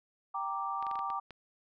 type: chord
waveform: sine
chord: G minor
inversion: none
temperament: equal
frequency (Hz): 784 / 932.3 / 1174.7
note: G5 / Bb5 / D6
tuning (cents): 0 / 0 / 0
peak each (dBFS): -38 / -39 / -35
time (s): 0.34-1.2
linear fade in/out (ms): 10
type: clicks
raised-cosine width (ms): 0.3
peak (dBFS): -31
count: 7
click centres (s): 0.826 / 0.867 / 0.913 / 0.956 / 0.991 / 1.102 / 1.307
effects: none